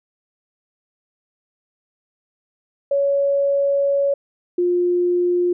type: tone pair in turn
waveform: sine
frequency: 560 / 353.9 Hz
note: C#5 / F4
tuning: +18 / +23 cents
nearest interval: minor sixth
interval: 795 cents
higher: first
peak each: -15 dBFS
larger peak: neither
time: 2.91-4.14 / 4.58-5.53 s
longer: first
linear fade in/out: 5 ms
effects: none